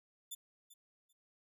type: tone with echo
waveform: 10% pulse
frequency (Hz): 3520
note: A7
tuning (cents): 0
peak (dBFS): -34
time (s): 0.31-0.35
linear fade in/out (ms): 10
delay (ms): 390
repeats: 2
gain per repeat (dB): -15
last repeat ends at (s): 1.13
effects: none